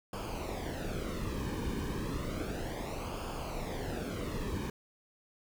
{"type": "noise with flanger", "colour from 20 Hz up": "brown", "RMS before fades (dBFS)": -37, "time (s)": [0.13, 4.7], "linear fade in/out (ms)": 2, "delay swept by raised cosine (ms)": [0.51, 1.51], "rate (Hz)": 0.32, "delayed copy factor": -0.7, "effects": []}